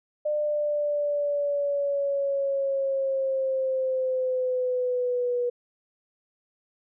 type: linear sweep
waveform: sine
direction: down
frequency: 601 to 485.2 Hz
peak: -23 dBFS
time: 0.25-5.5 s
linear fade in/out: 10 ms
effects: none